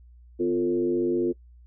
sine tone with frequency modulation, 350.9 Hz, F4, 8 cents sharp, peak -21 dBFS, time 0.39-1.33 s, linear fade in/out 20 ms, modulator 95.4 Hz, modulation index 0.91, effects noise-tail reverb RT60 0.1 s tail -23 dB re dry + added 60 Hz sine -48 dBFS peak until 1.66 s

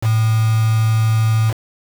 sine tone with quantisation, 110.9 Hz, A2, 14 cents sharp, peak -12 dBFS, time 0.01-1.54 s, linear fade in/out 50 ms, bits 4, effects none

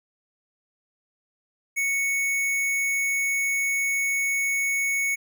square tone, 2217 Hz, C#7, in tune, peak -23 dBFS, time 1.76-5.16 s, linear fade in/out 20 ms, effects none

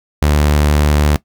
sawtooth tone, 74.1 Hz, D2, 16 cents sharp, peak -6 dBFS, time 0.22-1.16 s, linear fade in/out 0 ms, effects noise-tail reverb RT60 0.1 s tail -18 dB re dry

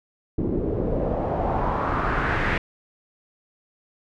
pink noise with low-pass filter sweep, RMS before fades -24 dBFS, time 0.38-2.58 s, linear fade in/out 5 ms, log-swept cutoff 320 to 2100 Hz, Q 2.6, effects none

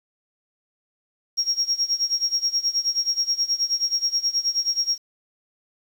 sine tone with tremolo, 5588 Hz, F8, in tune, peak -16 dBFS, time 1.37-4.98 s, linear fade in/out 20 ms, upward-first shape sine, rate 9.4 Hz, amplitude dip 90%, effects tanh soft clip ceiling -14 dBFS + 8-bit

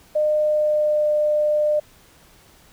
sine tone with pitch glide, 607 to 601.1 Hz, D#5 to D5, -43 to +40 cents, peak -16 dBFS, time 0.15-1.8 s, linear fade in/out 10 ms, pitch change -17 cents, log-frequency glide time 0.4-1.11 s, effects pink hiss -52 dBFS RMS until 2.72 s

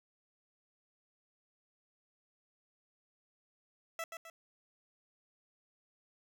15% pulse tone with echo, 659.3 Hz, E5, in tune, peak -31 dBFS, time 3.99-4.04 s, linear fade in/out 2 ms, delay 130 ms, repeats 2, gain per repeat -6 dB, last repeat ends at 4.3 s, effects none

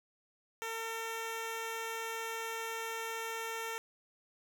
10% pulse tone, 452.6 Hz, A4, 49 cents sharp, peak -29 dBFS, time 0.62-3.78 s, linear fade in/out 0 ms, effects none

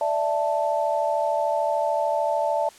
sine chord, D suspended second, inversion none, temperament just, 587.3 / 660.7 / 881 Hz, D5 / E5 / A5, 0 / +4 / +2 cents, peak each -25 dBFS, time 0.01-2.69 s, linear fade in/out 2 ms, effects white hiss -49 dBFS RMS until 2.78 s + low-pass 9000 Hz 12 dB/octave

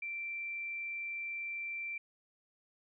sine tone, 2349 Hz, D7, in tune, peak -37 dBFS, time 0.02-1.98 s, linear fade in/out 5 ms, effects none

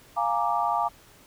sine chord, Bb dominant seventh, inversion second, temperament equal, 698.5 / 830.6 / 932.3 / 1174.7 Hz, F5 / Ab5 / Bb5 / D6, 0 / 0 / 0 / 0 cents, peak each -28 dBFS, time 0.16-0.89 s, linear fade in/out 20 ms, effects pink hiss -54 dBFS RMS until 1.26 s

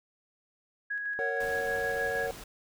sine tone with tremolo, 1661.2 Hz, G#6, in tune, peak -30 dBFS, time 0.9-2.27 s, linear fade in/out 10 ms, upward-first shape square, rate 6.4 Hz, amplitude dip 30%
triangle chord, F# major, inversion first, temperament just, 462.5 / 555 / 740 Hz, A#4 / C#5 / F#5, -14 / +2 / 0 cents, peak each -32 / -33 / -35 dBFS, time 1.19-2.31 s, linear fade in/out 0 ms
pink noise, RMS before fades -45 dBFS, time 1.4-2.44 s, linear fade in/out 5 ms
effects none

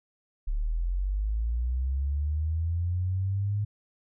sine linear sweep, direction up, 34.65 to 104.7 Hz, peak -25 dBFS, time 0.47-3.65 s, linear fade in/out 10 ms, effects none

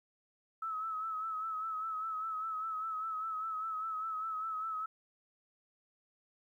sine tone with vibrato, 1295 Hz, E6, 31 cents flat, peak -35 dBFS, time 0.62-4.86 s, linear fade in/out 5 ms, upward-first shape sine, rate 5 Hz, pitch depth 44 cents each way, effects 12-bit

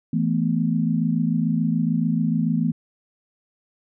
sine chord, E suspended fourth, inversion none, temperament equal, 164.81 / 220 / 246.9 Hz, E3 / A3 / B3, 0 / 0 / 0 cents, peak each -22 / -23 / -24 dBFS, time 0.13-2.72 s, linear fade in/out 5 ms, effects none

